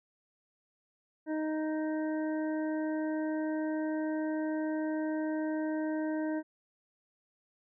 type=harmonic tone; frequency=311.1 Hz; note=D#4; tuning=in tune; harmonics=1 / 2 / 3 / 5 / 6; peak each=-31 / -38 / -45 / -46 / -51 dBFS; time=1.26-6.43 s; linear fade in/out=50 ms; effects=none